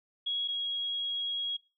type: tone pair in turn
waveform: sine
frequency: 3322 / 3303 Hz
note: G#7 / G#7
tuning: 0 / -10 cents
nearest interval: unison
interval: 10 cents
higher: first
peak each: -29 / -30 dBFS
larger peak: first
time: 0.26-0.48 / 0.48-1.57 s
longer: second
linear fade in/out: 10 ms
effects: noise-tail reverb RT60 0.3 s tail -23 dB re dry